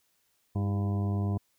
harmonic tone with a mistuned harmonic, 100 Hz, G2, 35 cents sharp, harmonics 1 / 2 / 3 / 4 / 5 / 6 / 7 / 8 / 9 / 10, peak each -27 / -33 / -40 / -42 / -53 / -50 / -44 / -54 / -57 / -48 dBFS, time 0.55-1.38 s, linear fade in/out 10 ms, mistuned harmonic 3, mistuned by +61 cents, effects white hiss -72 dBFS RMS until 1.58 s

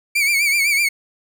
40% pulse tone with vibrato, 2285 Hz, D7, 48 cents flat, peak -14 dBFS, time 0.15-0.89 s, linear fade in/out 10 ms, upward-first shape sine, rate 7.9 Hz, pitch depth 81 cents each way, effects none

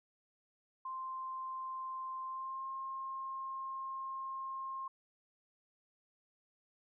sine tone with pitch glide, 1046.5 to 1066 Hz, C6 to C6, 0 to +32 cents, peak -39 dBFS, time 0.85-4.88 s, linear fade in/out 5 ms, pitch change +32 cents, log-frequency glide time 2.24-2.68 s, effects none

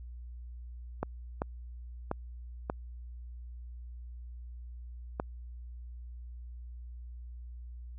clicks, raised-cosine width 1 ms, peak -17 dBFS, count 5, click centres 1.03 / 1.419 / 2.114 / 2.699 / 5.199 s, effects added 60 Hz sine -42 dBFS peak until 7.98 s

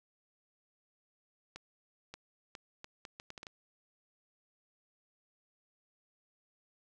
accelerating click train, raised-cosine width 0.2 ms, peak -28 dBFS, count 10, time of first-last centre 1.56-3.468 s, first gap 580 ms, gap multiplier 0.71, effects none

